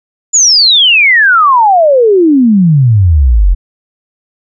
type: exponential sweep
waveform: sine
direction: down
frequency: 7120 to 41.2 Hz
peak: -3 dBFS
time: 0.33-3.55 s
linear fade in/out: 20 ms
effects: none